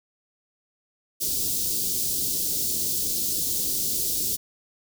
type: band-stop noise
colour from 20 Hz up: white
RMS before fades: -26 dBFS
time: 1.2-4.37 s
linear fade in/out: 20 ms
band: 430 to 4200 Hz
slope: 24 dB/octave
effects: none